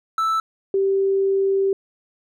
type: tone pair in turn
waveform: triangle / sine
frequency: 1318.5 / 389.8 Hz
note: E6 / G4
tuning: 0 / -10 cents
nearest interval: octave + major sixth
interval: 2110 cents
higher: first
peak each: -16 dBFS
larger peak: neither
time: 0.18-0.4 / 0.74-1.73 s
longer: second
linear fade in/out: 2 ms
effects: none